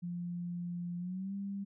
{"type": "tone with pitch glide", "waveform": "sine", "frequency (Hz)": [174.61, 198.27], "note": ["F3", "G3"], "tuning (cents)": [0, 20], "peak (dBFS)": -36, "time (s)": [0.02, 1.65], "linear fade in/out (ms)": 20, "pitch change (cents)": 220, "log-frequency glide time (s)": [0.98, 1.34], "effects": []}